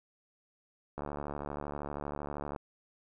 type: click train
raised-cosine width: 1 ms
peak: -24 dBFS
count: 116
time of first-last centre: 0.98-2.562 s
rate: 72.7 Hz
effects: none